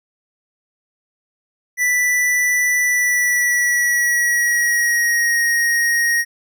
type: tone with pitch glide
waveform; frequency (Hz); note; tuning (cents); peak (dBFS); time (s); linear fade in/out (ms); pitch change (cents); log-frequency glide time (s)
square; 1975.5 to 1874.3; B6 to A#6; 0 to +9; -15; 1.77-6.25; 50; -91; 2.83-5.41
effects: none